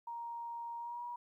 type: tone with pitch glide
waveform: sine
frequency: 937 to 961.1 Hz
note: A#5 to B5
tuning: +9 to -47 cents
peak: -40 dBFS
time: 0.07-1.16 s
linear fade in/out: 5 ms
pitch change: +44 cents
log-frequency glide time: 0.78-1.03 s
effects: 13-bit